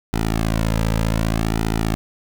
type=tone with flanger; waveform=sawtooth; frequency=55 Hz; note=A1; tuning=in tune; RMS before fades=-20 dBFS; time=0.13-1.95 s; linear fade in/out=0 ms; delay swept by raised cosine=1.8 to 2.77 ms; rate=0.65 Hz; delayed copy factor=-0.85; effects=8-bit